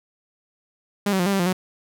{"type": "tone with pitch steps", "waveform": "sawtooth", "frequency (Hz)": [202.9, 190.4, 176.6, 199, 194.8, 175.1, 184.8], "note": ["G#3", "F#3", "F3", "G3", "G3", "F3", "F#3"], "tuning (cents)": [-40, 50, 20, 26, -11, 5, -2], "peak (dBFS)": -15, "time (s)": [1.06, 1.529], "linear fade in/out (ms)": 5, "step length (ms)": 67, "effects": []}